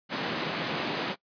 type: band-pass noise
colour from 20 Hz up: pink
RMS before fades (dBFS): -32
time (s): 0.09-1.16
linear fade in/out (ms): 50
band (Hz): 160 to 4500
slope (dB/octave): 24
effects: noise-tail reverb RT60 0.1 s tail -21 dB re dry + resampled to 11025 Hz